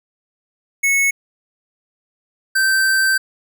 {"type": "tone pair in turn", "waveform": "square", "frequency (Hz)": [2200, 1555.6], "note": ["C#7", "G6"], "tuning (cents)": [-14, -14], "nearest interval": "tritone", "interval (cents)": 600, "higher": "first", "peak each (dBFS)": -14, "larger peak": "neither", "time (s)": [[0.83, 1.11], [2.55, 3.18]], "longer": "second", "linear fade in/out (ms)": 10, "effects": []}